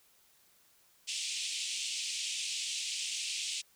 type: band-pass noise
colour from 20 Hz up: pink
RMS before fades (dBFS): -37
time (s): 1.07-3.62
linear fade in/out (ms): 20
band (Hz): 2500 to 8700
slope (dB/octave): 48
effects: white hiss -66 dBFS RMS until 3.75 s